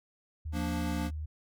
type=tone with pitch glide; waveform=sine; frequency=77.78 to 76.66 Hz; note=D#2 to D#2; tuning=0 to -25 cents; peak=-34 dBFS; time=0.45-1.26 s; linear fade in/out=10 ms; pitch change=-25 cents; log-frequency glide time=0.72-1.06 s
type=chord; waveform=square; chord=Bb major; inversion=second; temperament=equal; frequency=174.61 / 233.1 / 293.7 Hz; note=F3 / Bb3 / D4; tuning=0 / 0 / 0 cents; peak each=-37 dBFS; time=0.52-1.11 s; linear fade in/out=50 ms
effects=none